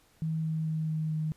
sine tone with pitch steps, 159.6 / 158.68 / 157.77 / 156.86 / 155.95 Hz, D#3 / D#3 / D#3 / D#3 / D#3, +44 / +34 / +24 / +14 / +4 cents, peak -28 dBFS, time 0.22-1.32 s, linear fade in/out 0 ms, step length 220 ms, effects pink hiss -64 dBFS RMS until 1.36 s + resampled to 32000 Hz

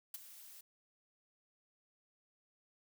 blue noise with ADSR envelope, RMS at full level -41 dBFS, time 0.14-0.61 s, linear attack 4 ms, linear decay 21 ms, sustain -14 dB, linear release 5 ms, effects none

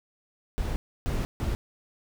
brown noise bursts at uneven times, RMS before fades -28 dBFS, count 3, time 0.58-0.76 / 1.06-1.25 / 1.4-1.55 s, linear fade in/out 0 ms, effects none

